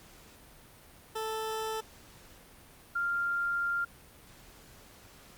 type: tone pair in turn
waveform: 20% pulse / sine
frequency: 440 / 1394.1 Hz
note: A4 / F6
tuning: 0 / -3 cents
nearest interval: octave + minor sixth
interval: 1997 cents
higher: second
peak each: -28 dBFS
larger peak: neither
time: 1.15-1.81 / 2.95-3.85 s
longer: second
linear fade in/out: 10 ms
effects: pink hiss -55 dBFS RMS until 5.37 s + Opus 48 kbps